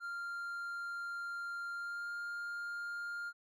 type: tone with pitch glide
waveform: triangle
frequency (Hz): 1393 to 1405.1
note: F6 to F6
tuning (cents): -5 to +10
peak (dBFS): -37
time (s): 0-3.33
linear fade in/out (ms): 50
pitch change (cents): +15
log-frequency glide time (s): 1.73-2.11
effects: none